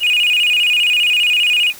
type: tone with vibrato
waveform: sine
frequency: 2669 Hz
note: E7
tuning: 21 cents sharp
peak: -9 dBFS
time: 0-1.73 s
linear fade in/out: 50 ms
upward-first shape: square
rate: 15 Hz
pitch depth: 130 cents each way
effects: tanh soft clip ceiling -9 dBFS + white hiss -37 dBFS RMS until 1.79 s